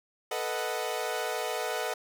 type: chord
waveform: sawtooth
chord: B dominant seventh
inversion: third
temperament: equal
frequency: 440 / 493.9 / 622.3 / 740 Hz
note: A4 / B4 / D#5 / F#5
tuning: 0 / 0 / 0 / 0 cents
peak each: -32 dBFS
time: 0.31-1.94 s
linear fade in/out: 5 ms
effects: none